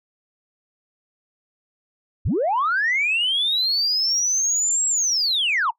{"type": "linear two-way sweep", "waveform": "sine", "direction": "up then down", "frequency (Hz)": [45.07, 7700, 833], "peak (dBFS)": -17, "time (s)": [2.25, 5.71], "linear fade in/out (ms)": 10, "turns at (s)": 4.87, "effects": ["noise-tail reverb RT60 0.1 s tail -23 dB re dry", "tanh soft clip ceiling -14 dBFS"]}